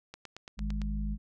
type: click train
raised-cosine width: 0.2 ms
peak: -26 dBFS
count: 7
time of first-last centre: 0.14-0.817 s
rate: 8.86 Hz
type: harmonic tone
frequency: 51.91 Hz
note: G#1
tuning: in tune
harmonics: 1 / 3 / 4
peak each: -31 / -41 / -37 dBFS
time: 0.57-1.18 s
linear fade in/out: 50 ms
effects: none